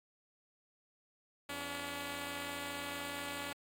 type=tone pair together; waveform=5% pulse; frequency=84.61 / 284.6 Hz; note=E2 / C#4; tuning=+46 / +46 cents; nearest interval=octave + major sixth; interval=2100 cents; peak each=-37 / -29 dBFS; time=1.49-3.53 s; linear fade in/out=5 ms; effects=AAC 64 kbps